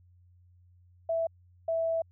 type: tone pair in turn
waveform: sine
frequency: 659.3 / 657 Hz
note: E5 / E5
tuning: 0 / -6 cents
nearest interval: unison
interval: 6 cents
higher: first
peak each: -26 dBFS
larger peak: neither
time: 1.09-1.27 / 1.68-2.02 s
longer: second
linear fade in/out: 5 ms
effects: added 89 Hz sine -57 dBFS peak until 2.11 s